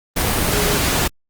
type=tone in noise; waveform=sine; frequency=415.3 Hz; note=G#4; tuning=in tune; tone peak=-22 dBFS; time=0.52-0.78 s; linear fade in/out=10 ms; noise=pink; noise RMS=-18 dBFS; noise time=0.16-1.08 s; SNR=-7 dB; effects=Opus 24 kbps